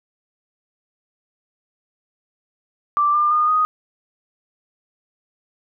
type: tone with pitch steps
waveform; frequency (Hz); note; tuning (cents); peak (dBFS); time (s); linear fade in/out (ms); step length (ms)
sine; 1174 / 1197.3 / 1221 / 1245.2; D6 / D6 / D#6 / D#6; -1 / +33 / -33 / +1; -14; 2.97-3.65; 0; 170
effects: none